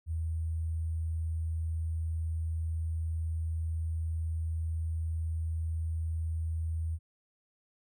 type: tone with sample-and-hold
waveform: sine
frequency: 81 Hz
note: E2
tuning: 30 cents flat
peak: -30 dBFS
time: 0.06-6.99 s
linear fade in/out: 50 ms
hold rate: 8820 Hz
effects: none

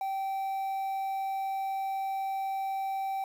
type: tone with quantisation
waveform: triangle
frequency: 776 Hz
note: G5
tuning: 18 cents flat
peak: -28 dBFS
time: 0.01-3.24 s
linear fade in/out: 2 ms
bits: 9
effects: none

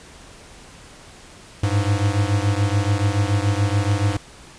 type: beating tone pair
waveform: square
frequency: 99.1 / 106.1 Hz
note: G2 / G#2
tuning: +19 / +38 cents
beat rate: 7 Hz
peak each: -20 / -22 dBFS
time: 1.63-4.17 s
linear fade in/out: 5 ms
effects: pink hiss -44 dBFS RMS until 4.58 s + resampled to 22050 Hz

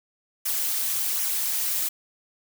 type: noise with flanger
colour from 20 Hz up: blue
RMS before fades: -26 dBFS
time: 0.45-1.89 s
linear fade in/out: 10 ms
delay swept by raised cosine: 0.23 to 5.13 ms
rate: 1.3 Hz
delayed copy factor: -0.5
effects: none

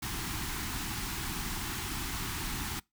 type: band-stop noise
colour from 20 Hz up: pink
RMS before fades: -36 dBFS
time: 0.02-2.8 s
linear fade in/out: 10 ms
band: 370 to 790 Hz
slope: 48 dB/octave
effects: noise-tail reverb RT60 0.2 s tail -24 dB re dry

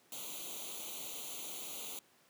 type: noise with comb filter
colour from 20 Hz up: white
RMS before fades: -44 dBFS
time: 0.12-1.99 s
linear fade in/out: 2 ms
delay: 0.29 ms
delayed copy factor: +0.95
effects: pink hiss -67 dBFS RMS until 2.29 s + high-pass 200 Hz 12 dB/octave

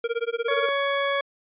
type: tone with tremolo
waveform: square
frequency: 466.2 Hz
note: A#4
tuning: in tune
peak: -22 dBFS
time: 0.04-0.69 s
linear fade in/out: 2 ms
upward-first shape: sine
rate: 17 Hz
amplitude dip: 100%
type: harmonic tone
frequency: 559 Hz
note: C#5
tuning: 14 cents sharp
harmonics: 1 / 2 / 3 / 4 / 6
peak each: -25 / -28 / -30 / -31 / -33 dBFS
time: 0.48-1.21 s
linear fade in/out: 5 ms
effects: resampled to 8000 Hz

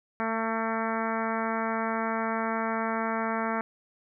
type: harmonic tone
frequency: 224.5 Hz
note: A3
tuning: 35 cents sharp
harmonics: 1 / 2 / 3 / 4 / 5 / 6 / 7 / 8 / 9 / 10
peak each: -32 / -36 / -34 / -34 / -36 / -35 / -39 / -40 / -43 / -43 dBFS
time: 0.2-3.61 s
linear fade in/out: 0 ms
effects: none

